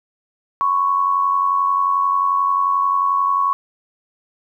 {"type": "tone pair together", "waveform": "sine", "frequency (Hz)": [1017, 1108.3], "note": ["C6", "C#6"], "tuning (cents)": [-50, -1], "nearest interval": "minor second", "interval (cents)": 149, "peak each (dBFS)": [-23, -15], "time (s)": [0.61, 3.53], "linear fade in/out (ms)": 0, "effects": ["9-bit"]}